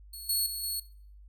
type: tone with level steps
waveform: 10% pulse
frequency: 4358 Hz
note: C#8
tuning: 30 cents flat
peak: -34 / -19 / -27 / -24 dBFS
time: 0.13-0.8 s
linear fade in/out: 5 ms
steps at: 0.29 / 0.46 / 0.63 s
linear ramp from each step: 5 ms
effects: noise-tail reverb RT60 0.6 s tail -22 dB re dry + added 50 Hz sine -49 dBFS peak until 1.28 s